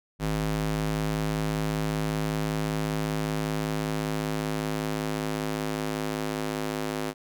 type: tone with high-pass filter sweep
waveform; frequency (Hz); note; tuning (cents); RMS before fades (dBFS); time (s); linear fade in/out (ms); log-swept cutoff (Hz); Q
square; 52.6; G#1; +23; -29; 0.19-7.14; 50; 110 to 270; 1.1
effects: none